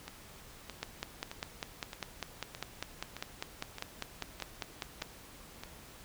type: two click trains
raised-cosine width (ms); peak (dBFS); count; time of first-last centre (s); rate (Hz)
0.2; -18 / -24; 22 / 10; 0.83-5.022 / 0.08-5.636; 5.01 / 1.62
effects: pink hiss -53 dBFS RMS until 6.04 s